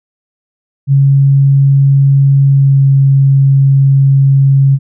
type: tone with pitch glide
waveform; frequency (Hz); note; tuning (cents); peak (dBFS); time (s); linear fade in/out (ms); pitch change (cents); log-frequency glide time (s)
sine; 138.1 to 136.91; C#3 to C#3; -6 to -21; -4; 0.87-4.79; 50; -15; 2.47-2.86
effects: none